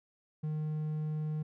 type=tone; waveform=triangle; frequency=153.7 Hz; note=D#3; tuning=21 cents flat; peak=-30 dBFS; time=0.43-1.43 s; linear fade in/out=10 ms; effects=none